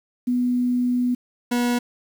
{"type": "tone pair in turn", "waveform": ["sine", "40% pulse"], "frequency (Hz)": [246.9, 242.4], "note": ["B3", "B3"], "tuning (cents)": [0, -32], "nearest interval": "unison", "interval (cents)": 32, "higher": "first", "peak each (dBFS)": -18, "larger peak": "neither", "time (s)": [[0.27, 1.15], [1.51, 1.79]], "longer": "first", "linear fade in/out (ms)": 10, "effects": ["8-bit"]}